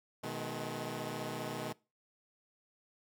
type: chord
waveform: 10% pulse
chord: G# minor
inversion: first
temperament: equal with one note detuned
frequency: 123.47 / 155.56 / 212.5 Hz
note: B2 / D#3 / G#3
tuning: 0 / 0 / +40 cents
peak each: -34 dBFS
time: 0.23-1.73 s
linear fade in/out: 10 ms
effects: noise-tail reverb RT60 0.3 s tail -23 dB re dry

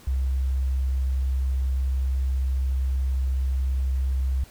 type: tone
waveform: sine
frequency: 65.7 Hz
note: C2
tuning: 8 cents sharp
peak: -21 dBFS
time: 0.07-4.44 s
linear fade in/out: 5 ms
effects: pink hiss -51 dBFS RMS until 4.5 s

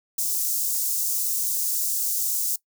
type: high-pass noise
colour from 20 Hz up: white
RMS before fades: -25 dBFS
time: 0.18-2.56 s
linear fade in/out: 5 ms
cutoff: 5900 Hz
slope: 24 dB/octave
effects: noise-tail reverb RT60 0.1 s tail -21 dB re dry

